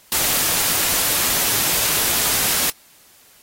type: noise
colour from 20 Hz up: white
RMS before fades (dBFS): -19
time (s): 0.12-2.7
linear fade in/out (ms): 2
effects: white hiss -51 dBFS RMS until 3.42 s + AAC 48 kbps